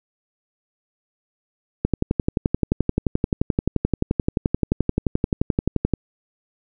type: click train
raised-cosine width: 3 ms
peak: -5 dBFS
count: 48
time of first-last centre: 1.85-5.937 s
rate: 11.5 Hz
effects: none